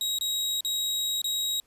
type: tone with dropouts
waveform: sawtooth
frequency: 3813 Hz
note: A#7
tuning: 38 cents sharp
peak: -23 dBFS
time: 0.01-1.6 s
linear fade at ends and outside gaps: 1 ms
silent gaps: 0.186-0.21 / 0.607-0.648 / 1.217-1.243 s
effects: pink hiss -67 dBFS RMS until 1.66 s + resampled to 32000 Hz